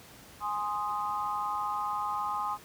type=chord; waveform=sine; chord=Ab major; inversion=none; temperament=equal; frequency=830.6 / 1046.5 / 1244.5 Hz; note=Ab5 / C6 / Eb6; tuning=0 / 0 / 0 cents; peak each=-34 dBFS; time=0.4-2.58 s; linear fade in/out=50 ms; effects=pink hiss -52 dBFS RMS until 2.64 s + high-pass 60 Hz 12 dB/octave